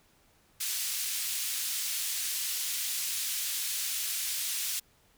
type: band-pass noise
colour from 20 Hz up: white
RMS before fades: -33 dBFS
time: 0.6-4.8 s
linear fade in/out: 10 ms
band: 2600 to 14000 Hz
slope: 12 dB/octave
effects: pink hiss -65 dBFS RMS until 5.17 s